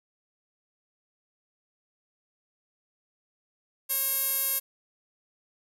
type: tone with band-pass filter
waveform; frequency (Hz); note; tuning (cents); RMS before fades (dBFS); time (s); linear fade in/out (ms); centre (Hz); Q
sawtooth; 541; C#5; -42; -28; 3.89-4.6; 20; 12000; 4.6
effects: none